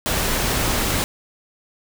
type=noise; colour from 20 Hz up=pink; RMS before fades=-21 dBFS; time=0.06-1.04 s; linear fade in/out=0 ms; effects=none